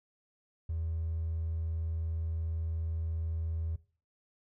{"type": "tone with hard clipping", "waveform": "triangle", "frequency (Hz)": 81.4, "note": "E2", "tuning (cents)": -21, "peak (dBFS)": -32, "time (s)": [0.69, 3.76], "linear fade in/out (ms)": 5, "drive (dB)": 3, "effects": ["noise-tail reverb RT60 0.4 s tail -18 dB re dry"]}